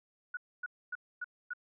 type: tone bursts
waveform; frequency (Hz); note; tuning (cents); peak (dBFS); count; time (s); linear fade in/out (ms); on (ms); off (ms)
sine; 1464; F#6; -19; -35; 5; 0.34-1.535; 5; 31; 260
effects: none